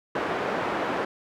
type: band-pass noise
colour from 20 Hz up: pink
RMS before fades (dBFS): -28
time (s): 0.15-1.05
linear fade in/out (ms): 5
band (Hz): 320 to 1500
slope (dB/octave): 12
effects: none